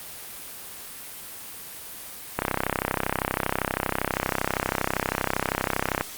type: click train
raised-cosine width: 0.5 ms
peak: -7 dBFS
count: 119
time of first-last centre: 2.39-6.01 s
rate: 32.6 Hz
effects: white hiss -39 dBFS RMS until 6.17 s + Opus 32 kbps